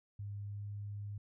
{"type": "tone with pitch glide", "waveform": "sine", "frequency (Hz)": [101.7, 102.41], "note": ["G#2", "G#2"], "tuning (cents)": [-36, -24], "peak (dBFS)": -40, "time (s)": [0.19, 1.18], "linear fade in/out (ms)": 5, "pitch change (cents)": 12, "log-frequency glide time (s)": [0.44, 0.61], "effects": []}